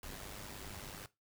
pink noise with amplitude modulation, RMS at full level -45 dBFS, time 0.03-1.06 s, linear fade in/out 2 ms, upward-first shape sine, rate 99.4 Hz, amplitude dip 60%, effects noise-tail reverb RT60 0.2 s tail -17 dB re dry

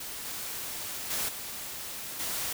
white noise with level steps, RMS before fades -39 / -37 / -31 / -39 / -33 dBFS, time 0-2.53 s, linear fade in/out 5 ms, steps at 0.25 / 1.1 / 1.28 / 2.19 s, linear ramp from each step 10 ms, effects none

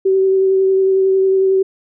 sine tone with vibrato, 382.8 Hz, G4, 41 cents flat, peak -10 dBFS, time 0.05-1.63 s, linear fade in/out 10 ms, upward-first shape triangle, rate 11 Hz, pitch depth 16 cents each way, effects none

